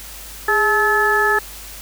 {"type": "harmonic tone with a mistuned harmonic", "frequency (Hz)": 431.1, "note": "A4", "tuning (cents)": -35, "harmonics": [1, 2, 3, 4], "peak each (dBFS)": [-20, -21, -20, -16], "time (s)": [0.48, 1.39], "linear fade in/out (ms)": 5, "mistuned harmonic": 1, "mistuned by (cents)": -72, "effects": ["added 50 Hz sine -39 dBFS peak until 1.81 s", "white hiss -36 dBFS RMS until 1.81 s"]}